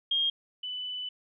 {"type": "tone pair in turn", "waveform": "sine", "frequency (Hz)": [3231, 2992], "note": ["G#7", "F#7"], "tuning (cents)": [-48, 19], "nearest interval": "minor second", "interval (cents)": 133, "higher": "first", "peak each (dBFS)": [-24, -33], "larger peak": "first", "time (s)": [[0.11, 0.3], [0.63, 1.09]], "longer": "second", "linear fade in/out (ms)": 5, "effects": []}